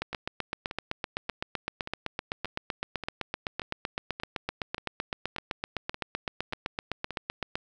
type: two click trains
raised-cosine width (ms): 0.3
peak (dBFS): -20 / -14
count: 13 / 60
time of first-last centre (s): 0.13-7.107 / 0.02-7.555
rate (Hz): 1.72 / 7.83
effects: none